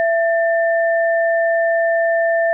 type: tone pair together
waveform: sine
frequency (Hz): 667.6 / 1788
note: E5 / A6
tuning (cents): +22 / +27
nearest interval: octave + perfect fourth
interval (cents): 1705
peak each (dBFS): -14 / -21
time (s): 0-2.53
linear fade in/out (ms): 0
effects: none